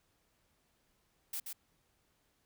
blue noise with echo, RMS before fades -39 dBFS, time 1.33-1.4 s, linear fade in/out 5 ms, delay 130 ms, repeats 1, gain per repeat -4 dB, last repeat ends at 1.53 s, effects pink hiss -75 dBFS RMS until 2.45 s

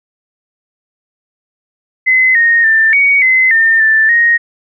sine tone with pitch steps, 2040 / 1856 / 1783 / 2243 / 2048 / 1809 / 1767 / 1870 Hz, C7 / A#6 / A6 / C#7 / C7 / A6 / A6 / A#6, -44 / -8 / +22 / +20 / -38 / +48 / +7 / +5 cents, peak -6 dBFS, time 2.06-4.38 s, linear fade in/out 20 ms, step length 290 ms, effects none

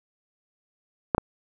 clicks, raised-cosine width 1 ms, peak -6 dBFS, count 2, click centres 1.148 / 1.181 s, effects none

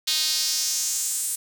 sawtooth tone with high-pass filter sweep, 310.6 Hz, D#4, 3 cents flat, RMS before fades -25 dBFS, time 0.07-1.36 s, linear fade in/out 10 ms, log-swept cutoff 3900 to 8900 Hz, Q 2.7, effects 7-bit

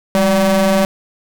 40% pulse ring-modulated tone, 189.6 Hz, F#3, 43 cents sharp, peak -7 dBFS, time 0.15-0.85 s, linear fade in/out 0 ms, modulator 390 Hz, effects none

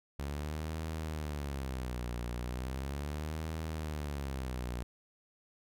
sawtooth tone with vibrato, 69 Hz, C#2, 7 cents flat, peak -32 dBFS, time 0.19-4.83 s, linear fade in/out 0 ms, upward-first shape sine, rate 0.37 Hz, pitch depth 250 cents each way, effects none

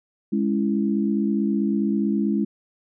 sine chord, C# minor, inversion second, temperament just, 207.9 / 277.2 / 332.6 Hz, G#3 / C#4 / E4, +2 / 0 / +16 cents, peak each -21 / -26 / -26 dBFS, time 0.32-2.45 s, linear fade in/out 10 ms, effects none

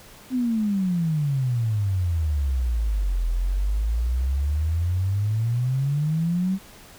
sine exponential two-way sweep, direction down then up, 261.6 to 41.35 to 195.2 Hz, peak -20 dBFS, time 0.3-6.59 s, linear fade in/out 50 ms, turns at 3.28 s, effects pink hiss -47 dBFS RMS until 6.98 s

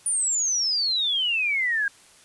sine exponential sweep, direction down, 9530 to 1600 Hz, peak -21 dBFS, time 0.06-1.88 s, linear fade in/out 2 ms, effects white hiss -53 dBFS RMS until 2.24 s + resampled to 24000 Hz

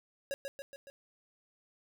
square tone with echo, 553 Hz, C#5, 4 cents flat, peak -34 dBFS, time 0.31-0.34 s, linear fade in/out 0 ms, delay 140 ms, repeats 4, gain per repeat -4 dB, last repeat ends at 0.9 s, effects 11-bit

